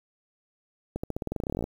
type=accelerating click train; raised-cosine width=2 ms; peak=-17 dBFS; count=19; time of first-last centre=0.96-1.641 s; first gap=75 ms; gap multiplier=0.91; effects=8-bit